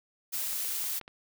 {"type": "noise", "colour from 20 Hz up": "blue", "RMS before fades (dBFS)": -33, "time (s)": [0.32, 1], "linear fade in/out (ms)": 20}
{"type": "clicks", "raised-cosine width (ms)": 0.3, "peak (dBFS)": -30, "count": 5, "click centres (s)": [0.529, 0.648, 0.841, 1.013, 1.079]}
{"effects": []}